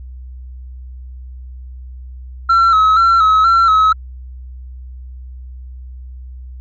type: tone with vibrato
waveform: sine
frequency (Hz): 1318.5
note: E6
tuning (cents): 0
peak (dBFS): -5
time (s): 2.49-3.93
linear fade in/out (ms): 10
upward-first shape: square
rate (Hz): 2.1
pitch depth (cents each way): 47
effects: tanh soft clip ceiling -7 dBFS + added 63 Hz sine -29 dBFS peak until 6.6 s